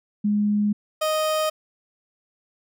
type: tone pair in turn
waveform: sine / 30% pulse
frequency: 207.7 / 622.4 Hz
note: G#3 / D#5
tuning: 0 / 0 cents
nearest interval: octave + perfect fifth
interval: 1900 cents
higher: second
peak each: -18 dBFS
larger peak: neither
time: 0.24-0.73 / 1.01-1.5 s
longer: neither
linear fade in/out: 10 ms
effects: none